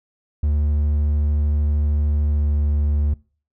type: tone with pitch glide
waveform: triangle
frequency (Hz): 73.9 to 73.35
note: D2 to D2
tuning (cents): +11 to -2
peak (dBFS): -14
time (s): 0.43-3.14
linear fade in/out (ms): 5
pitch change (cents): -13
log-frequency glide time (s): 2.31-2.44
effects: noise-tail reverb RT60 0.4 s tail -23 dB re dry